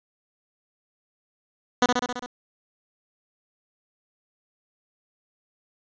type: tone with echo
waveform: 10% pulse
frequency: 246.9 Hz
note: B3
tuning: in tune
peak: -7 dBFS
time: 1.82-1.86 s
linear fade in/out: 2 ms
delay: 67 ms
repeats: 6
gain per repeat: -3 dB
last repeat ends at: 2.262 s
effects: resampled to 16000 Hz + 8-bit